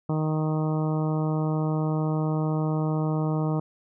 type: harmonic tone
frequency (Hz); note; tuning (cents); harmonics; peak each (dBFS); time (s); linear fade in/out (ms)
155.56; D#3; 0; 1 / 2 / 3 / 4 / 5 / 6 / 7 / 8; -24 / -30 / -34 / -36 / -38 / -40 / -41 / -42; 0.09-3.6; 5
effects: none